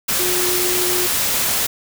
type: tone in noise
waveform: sine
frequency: 360 Hz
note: F#4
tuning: 47 cents flat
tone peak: -22 dBFS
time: 0.19-1.07 s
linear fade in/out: 10 ms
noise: white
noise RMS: -19 dBFS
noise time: 0.08-1.67 s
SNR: -6 dB
effects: none